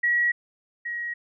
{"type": "tone pair in turn", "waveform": "sine", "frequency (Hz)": [1917, 1898.3], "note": ["A#6", "A#6"], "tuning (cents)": [48, 31], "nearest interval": "unison", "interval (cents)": 17, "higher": "first", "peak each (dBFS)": [-19, -28], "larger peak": "first", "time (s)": [[0.03, 0.32], [0.85, 1.14]], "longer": "neither", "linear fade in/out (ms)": 10, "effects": []}